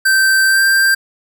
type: tone with pitch glide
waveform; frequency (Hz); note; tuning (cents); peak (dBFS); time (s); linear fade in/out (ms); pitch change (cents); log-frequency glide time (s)
square; 1557 to 1577.8; G6 to G6; -12 to +11; -10; 0.05-0.95; 10; +23; 0.47-0.61
effects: none